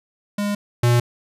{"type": "tone pair in turn", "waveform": "square", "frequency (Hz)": [204.7, 120.25], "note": ["G#3", "B2"], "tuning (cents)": [-25, -46], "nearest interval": "major sixth", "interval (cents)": 921, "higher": "first", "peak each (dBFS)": [-21, -14], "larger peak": "second", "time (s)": [[0.38, 0.55], [0.83, 1]], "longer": "neither", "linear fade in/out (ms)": 5, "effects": ["resampled to 32000 Hz"]}